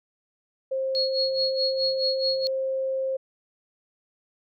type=tone; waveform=sine; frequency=530 Hz; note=C5; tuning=22 cents sharp; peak=-24 dBFS; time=0.71-3.17 s; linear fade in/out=10 ms
type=tone with tremolo; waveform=sine; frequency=4316 Hz; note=C#8; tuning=47 cents flat; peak=-22 dBFS; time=0.95-2.47 s; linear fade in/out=0 ms; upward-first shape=sine; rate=4.7 Hz; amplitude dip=85%
effects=none